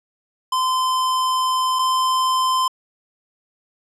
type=tone pair in turn; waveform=square; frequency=1030 / 1033.7 Hz; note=C6 / C6; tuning=-28 / -21 cents; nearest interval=unison; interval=7 cents; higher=second; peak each=-18 / -17 dBFS; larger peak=second; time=0.52-1.79 / 1.79-2.68 s; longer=first; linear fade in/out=5 ms; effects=low-pass 10000 Hz 12 dB/octave